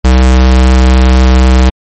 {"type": "tone", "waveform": "square", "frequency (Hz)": 64, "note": "C2", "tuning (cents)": -38, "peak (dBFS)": -3, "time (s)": [0.04, 1.7], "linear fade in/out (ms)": 10, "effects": ["MP3 32 kbps"]}